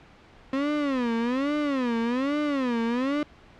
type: tone with vibrato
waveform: 35% pulse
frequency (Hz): 261.6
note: C4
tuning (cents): 0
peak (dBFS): -22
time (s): 0.53-3.23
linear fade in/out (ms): 2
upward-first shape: sine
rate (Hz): 1.2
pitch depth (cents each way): 230
effects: pink hiss -52 dBFS RMS until 3.59 s + low-pass 3000 Hz 12 dB/octave